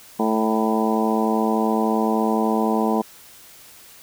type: harmonic tone with a mistuned harmonic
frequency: 110 Hz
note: A2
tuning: in tune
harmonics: 2 / 3 / 4 / 5 / 6 / 7 / 8 / 9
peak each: -21 / -26 / -25 / -31 / -29 / -26 / -30 / -28 dBFS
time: 0.19-3.02 s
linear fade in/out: 10 ms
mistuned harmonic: 8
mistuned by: +32 cents
effects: white hiss -46 dBFS RMS until 4.02 s